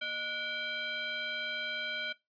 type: tone with frequency modulation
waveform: sine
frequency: 2316 Hz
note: D7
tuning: 25 cents flat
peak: -33 dBFS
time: 0.01-2.13 s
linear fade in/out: 10 ms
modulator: 851 Hz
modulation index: 1.5
effects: noise-tail reverb RT60 0.2 s tail -20 dB re dry + resampled to 11025 Hz